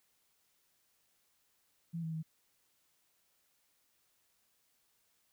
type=tone with pitch steps; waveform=sine; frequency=167.3 / 161.5 / 159.4 Hz; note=E3 / E3 / D#3; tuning=+26 / -35 / +42 cents; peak=-36 dBFS; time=1.93-2.23 s; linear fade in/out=20 ms; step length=100 ms; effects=white hiss -75 dBFS RMS until 5.32 s

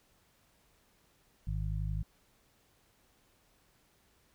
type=harmonic tone; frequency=51.7 Hz; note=G#1; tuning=7 cents flat; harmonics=1 / 2 / 3; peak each=-34 / -37 / -39 dBFS; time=1.47-2.03 s; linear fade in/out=5 ms; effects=pink hiss -69 dBFS RMS until 4.34 s

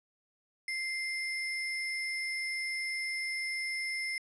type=tone with sample-and-hold; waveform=sine; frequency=2093 Hz; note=C7; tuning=in tune; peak=-32 dBFS; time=0.68-4.18 s; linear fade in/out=2 ms; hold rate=7350 Hz; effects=resampled to 22050 Hz

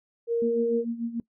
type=tone; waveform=sine; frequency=466.2 Hz; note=A#4; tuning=in tune; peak=-22 dBFS; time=0.27-0.85 s; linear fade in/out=50 ms
type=tone with tremolo; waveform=sine; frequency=232.9 Hz; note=A#3; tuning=1 cent flat; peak=-25 dBFS; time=0.42-1.2 s; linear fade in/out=2 ms; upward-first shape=sine; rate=6.8 Hz; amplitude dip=75%
effects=noise-tail reverb RT60 0.1 s tail -22 dB re dry

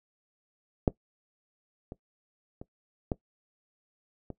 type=clicks; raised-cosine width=2 ms; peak=-8 / -26 / -28 / -15 / -25 dBFS; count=5; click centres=0.878 / 1.921 / 2.615 / 3.118 / 4.303 s; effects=noise-tail reverb RT60 0.1 s tail -19 dB re dry

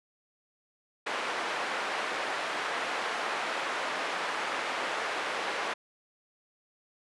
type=band-pass noise; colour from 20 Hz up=white; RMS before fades=-33 dBFS; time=1.06-5.74 s; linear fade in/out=10 ms; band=440 to 1800 Hz; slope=12 dB/octave; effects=resampled to 24000 Hz

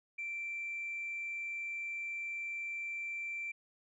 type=tone; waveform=sine; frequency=2347 Hz; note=D7; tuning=2 cents flat; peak=-36 dBFS; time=0.18-3.52 s; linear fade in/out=10 ms; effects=tanh soft clip ceiling -33 dBFS

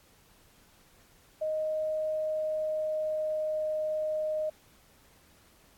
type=tone with pitch glide; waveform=sine; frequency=622.3 to 618.4 Hz; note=D#5 to D#5; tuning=0 to -11 cents; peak=-28 dBFS; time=1.41-4.5 s; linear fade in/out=10 ms; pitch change=-11 cents; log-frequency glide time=2.05-3.66 s; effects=pink hiss -61 dBFS RMS until 5.77 s + AAC 64 kbps

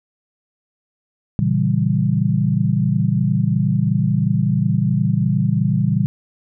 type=chord; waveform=sine; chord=A# diminished seventh; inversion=none; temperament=equal with one note detuned; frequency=116.54 / 139.47 / 164.81 / 196 Hz; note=A#2 / C#3 / E3 / G3; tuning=0 / +11 / 0 / 0 cents; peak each=-20 dBFS; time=1.39-6.06 s; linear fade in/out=0 ms; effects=none

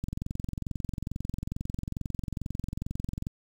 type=click train; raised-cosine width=5 ms; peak=-20 dBFS; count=73; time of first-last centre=0.04-3.269 s; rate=22.3 Hz; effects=8-bit

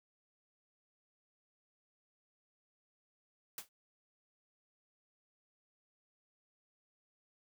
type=noise with exponential decay; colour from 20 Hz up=white; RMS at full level=-39 dBFS; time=3.58-3.69 s; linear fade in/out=1 ms; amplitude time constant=22 ms; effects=none

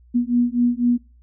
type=beating tone pair; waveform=sine; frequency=240 / 244 Hz; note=B3 / B3; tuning=-49 / -21 cents; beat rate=4 Hz; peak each=-19 dBFS; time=0.14-0.98 s; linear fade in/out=20 ms; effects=noise-tail reverb RT60 0.4 s tail -26 dB re dry + added 60 Hz sine -48 dBFS peak until 1.22 s

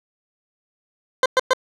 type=tone bursts; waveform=20% pulse; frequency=516 Hz; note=C5; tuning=24 cents flat; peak=-8 dBFS; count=3; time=1.23-1.534 s; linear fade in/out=2 ms; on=28 ms; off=110 ms; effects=low-pass 6000 Hz 12 dB/octave

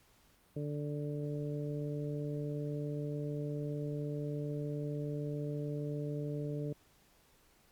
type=harmonic tone; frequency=146.83 Hz; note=D3; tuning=in tune; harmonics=1 / 2 / 3 / 4; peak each=-37 / -42 / -42 / -47 dBFS; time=0.56-6.73 s; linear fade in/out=5 ms; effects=pink hiss -67 dBFS RMS until 7.71 s + Opus 48 kbps

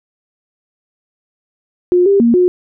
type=tone with pitch steps; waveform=sine; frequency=357.3 / 397.5 / 234.4 / 360.7 Hz; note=F4 / G4 / A#3 / F#4; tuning=+40 / +24 / +10 / -44 cents; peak=-7 dBFS; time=1.92-2.48 s; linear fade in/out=0 ms; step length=140 ms; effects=none

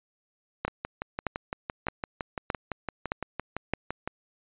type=two click trains; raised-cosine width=0.5 ms; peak=-16 / -12 dBFS; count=21 / 6; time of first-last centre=0.68-4.076 / 0.65-3.736 s; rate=5.89 / 1.62 Hz; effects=resampled to 8000 Hz

